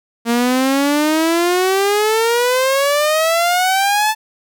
sawtooth exponential sweep, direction up, 230.8 to 880 Hz, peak -9 dBFS, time 0.25-4.15 s, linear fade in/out 50 ms, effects none

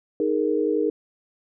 sine chord, D# suspended fourth, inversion none, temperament equal, 311.1 / 415.3 / 466.2 Hz, D#4 / G#4 / A#4, 0 / 0 / 0 cents, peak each -24 dBFS, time 0.2-0.9 s, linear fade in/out 2 ms, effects none

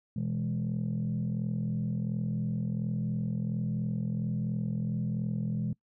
sine chord, E major, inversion second, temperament equal, 123.47 / 164.81 / 207.7 Hz, B2 / E3 / G#3, 0 / 0 / 0 cents, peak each -32 dBFS, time 0.16-5.73 s, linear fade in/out 5 ms, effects noise-tail reverb RT60 0.1 s tail -23 dB re dry + tanh soft clip ceiling -24 dBFS

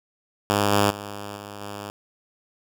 5% pulse tone with level steps, 102.2 Hz, G#2, 27 cents flat, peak -8 / -6 / -22 / -25 / -22 dBFS, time 0.5-1.9 s, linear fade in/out 0 ms, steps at 0.72 / 0.9 / 1.36 / 1.61 s, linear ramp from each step 5 ms, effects none

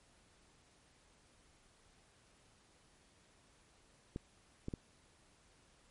clicks, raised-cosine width 3 ms, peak -27 dBFS, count 3, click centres 4.161 / 4.684 / 4.738 s, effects pink hiss -68 dBFS RMS until 5.9 s + MP3 48 kbps

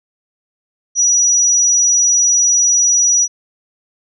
sine tone, 5840 Hz, F#8, 24 cents flat, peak -9 dBFS, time 0.95-3.28 s, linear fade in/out 50 ms, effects none

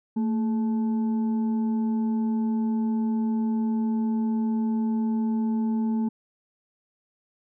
sine tone with frequency modulation, 223.7 Hz, A3, 29 cents sharp, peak -22 dBFS, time 0.16-6.09 s, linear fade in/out 10 ms, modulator 647 Hz, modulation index 0.26, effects none

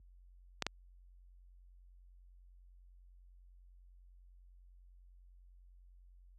clicks, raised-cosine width 0.2 ms, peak -16 dBFS, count 2, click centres 0.623 / 0.666 s, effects added 45 Hz sine -47 dBFS peak until 6.38 s + high-pass 80 Hz 12 dB/octave

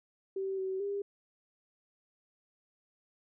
sine tone with pitch steps, 385.8 / 379.6 / 401.6 Hz, G4 / F#4 / G4, -28 / +44 / +42 cents, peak -32 dBFS, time 0.36-1.02 s, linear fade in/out 5 ms, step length 220 ms, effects none

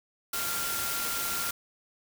sine tone in noise, 1387 Hz, F6, 12 cents flat, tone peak -36 dBFS, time 0.33-1.51 s, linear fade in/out 5 ms, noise white, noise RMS -32 dBFS, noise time 0.33-1.51 s, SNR -7 dB, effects none

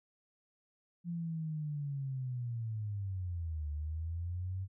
sine linear two-way sweep, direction down then up, 173.8 to 73.42 to 96.4 Hz, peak -35 dBFS, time 1.04-4.68 s, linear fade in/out 50 ms, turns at 3.7 s, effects none

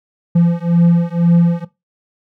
triangle beating tone pair, 170 / 172 Hz, F3 / F3, -46 / -26 cents, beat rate 2 Hz, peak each -11 dBFS, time 0.35-1.65 s, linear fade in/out 10 ms, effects noise-tail reverb RT60 0.2 s tail -17 dB re dry

